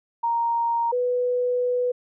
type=tone pair in turn; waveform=sine; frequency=932.3 / 494.2 Hz; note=A#5 / B4; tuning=0 / +1 cents; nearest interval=major seventh; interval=1099 cents; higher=first; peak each=-20 dBFS; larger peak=neither; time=0.23-0.92 / 0.92-1.92 s; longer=second; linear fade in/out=10 ms; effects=none